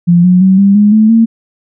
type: tone with pitch steps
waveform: sine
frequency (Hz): 173.2 / 181.18 / 189.53 / 198.27 / 207.4 / 217 / 227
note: F3 / F#3 / F#3 / G3 / G#3 / A3 / A#3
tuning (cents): -14 / -36 / +42 / +20 / -2 / -24 / -46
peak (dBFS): -3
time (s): 0.07-1.26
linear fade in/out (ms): 20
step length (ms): 170
effects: none